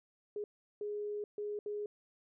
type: tone bursts at uneven times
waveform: sine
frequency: 415.6 Hz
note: G#4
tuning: 1 cent sharp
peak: -36 dBFS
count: 4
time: 0.36-0.44 / 0.81-1.24 / 1.38-1.59 / 1.66-1.86 s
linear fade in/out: 2 ms
effects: none